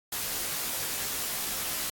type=noise with comb filter; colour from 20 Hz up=white; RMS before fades=-32 dBFS; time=0.12-1.9 s; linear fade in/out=5 ms; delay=16 ms; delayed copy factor=-0.85; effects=AAC 64 kbps